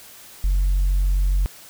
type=tone; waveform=sine; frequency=46.25 Hz; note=F#1; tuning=in tune; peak=-14 dBFS; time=0.44-1.46 s; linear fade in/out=0 ms; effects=tanh soft clip ceiling -14 dBFS + white hiss -44 dBFS RMS until 1.69 s